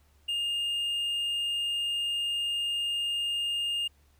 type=tone; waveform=triangle; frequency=2825 Hz; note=F7; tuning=19 cents sharp; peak=-26 dBFS; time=0.28-3.88 s; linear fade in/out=10 ms; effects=added 72 Hz sine -61 dBFS peak until 4.19 s + pink hiss -68 dBFS RMS until 4.19 s

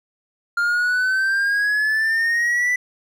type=exponential sweep; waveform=triangle; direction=up; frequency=1396.9 to 1991 Hz; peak=-15 dBFS; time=0.57-2.76 s; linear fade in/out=5 ms; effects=none

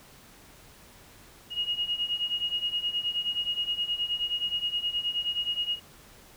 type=beating tone pair; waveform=sine; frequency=2871 / 2880.5 Hz; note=F7 / F#7; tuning=+47 / -47 cents; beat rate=9.5 Hz; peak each=-32 / -29 dBFS; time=1.5-5.8 s; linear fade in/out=50 ms; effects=pink hiss -53 dBFS RMS until 6.36 s

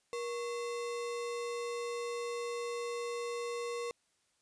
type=tone with sample-and-hold; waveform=sine; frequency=474.9 Hz; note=A#4; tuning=32 cents sharp; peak=-35 dBFS; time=0.13-3.91 s; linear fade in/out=0 ms; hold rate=1575 Hz; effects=white hiss -75 dBFS RMS until 4.41 s + resampled to 22050 Hz

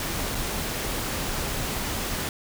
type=noise with dropouts; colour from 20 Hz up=pink; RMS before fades=-29 dBFS; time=0-2.29 s; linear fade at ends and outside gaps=1 ms; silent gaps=0.348-0.352 s; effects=none

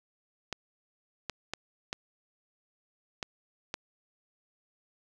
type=clicks; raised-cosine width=0.2 ms; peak=-16 dBFS; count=6; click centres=0.527 / 1.297 / 1.536 / 1.929 / 3.228 / 3.741 s; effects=none

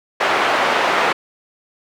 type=band-pass noise; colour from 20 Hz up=pink; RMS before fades=-17 dBFS; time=0.2-1.13 s; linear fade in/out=10 ms; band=590 to 2200 Hz; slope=12 dB/octave; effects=none

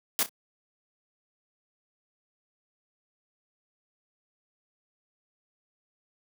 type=noise with echo; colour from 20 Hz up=white; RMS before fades=-25 dBFS; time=0.19-0.23 s; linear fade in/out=0 ms; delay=31 ms; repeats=2; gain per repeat=-13 dB; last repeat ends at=0.292 s; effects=high-pass 150 Hz 12 dB/octave

